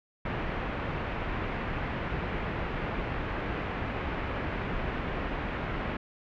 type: low-pass noise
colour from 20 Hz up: pink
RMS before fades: -33 dBFS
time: 0.25-5.97 s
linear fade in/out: 5 ms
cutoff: 2500 Hz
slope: 24 dB/octave
effects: none